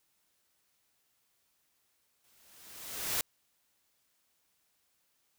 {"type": "noise with exponential growth", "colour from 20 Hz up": "white", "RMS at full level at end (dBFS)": -30, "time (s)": [2.24, 3.21], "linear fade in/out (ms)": 1, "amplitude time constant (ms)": 210, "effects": ["white hiss -75 dBFS RMS until 5.38 s"]}